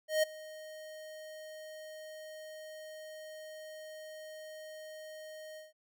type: tone with ADSR envelope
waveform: square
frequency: 622.3 Hz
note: D#5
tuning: in tune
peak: -25 dBFS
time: 0.08-5.73 s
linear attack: 150 ms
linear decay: 11 ms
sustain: -21 dB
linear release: 160 ms
effects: none